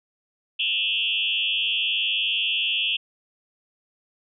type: tone with frequency modulation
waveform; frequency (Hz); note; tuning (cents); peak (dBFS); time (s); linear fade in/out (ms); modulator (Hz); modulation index
sine; 3000; F#7; +23; -21; 0.59-2.97; 10; 99.5; 3.9
effects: none